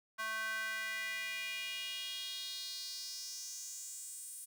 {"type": "tone with high-pass filter sweep", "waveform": "square", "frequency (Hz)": 220, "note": "A3", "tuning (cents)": 0, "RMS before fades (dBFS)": -42, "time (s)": [0.18, 4.46], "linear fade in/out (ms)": 20, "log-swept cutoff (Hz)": [1300, 9500], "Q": 3.8, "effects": []}